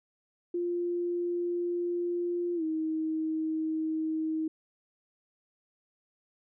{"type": "tone with pitch glide", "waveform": "sine", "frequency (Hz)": [349.2, 316.5], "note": ["F4", "D#4"], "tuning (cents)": [0, 30], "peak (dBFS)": -28, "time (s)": [0.54, 4.48], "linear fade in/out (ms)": 5, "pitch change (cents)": -170, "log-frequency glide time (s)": [2.55, 2.63], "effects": []}